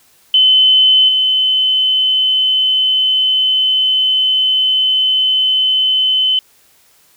sine tone with level steps, 3045 Hz, F#7, 49 cents sharp, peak -6 / -10 dBFS, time 0.34-6.39 s, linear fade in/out 2 ms, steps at 1.08 s, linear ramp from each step 10 ms, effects white hiss -51 dBFS RMS until 7.16 s

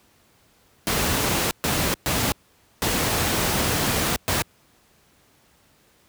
pink noise bursts at uneven times, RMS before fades -22 dBFS, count 5, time 0.87-1.51 / 1.64-1.94 / 2.06-2.32 / 2.82-4.16 / 4.28-4.42 s, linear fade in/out 0 ms, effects pink hiss -59 dBFS RMS until 6.08 s + high-pass 60 Hz 12 dB/octave

